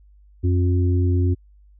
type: harmonic tone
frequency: 89.6 Hz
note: F2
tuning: 45 cents sharp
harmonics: 1 / 3 / 4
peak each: -16 / -26 / -28 dBFS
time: 0.43-1.35 s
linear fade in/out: 20 ms
effects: added 50 Hz sine -48 dBFS peak until 1.79 s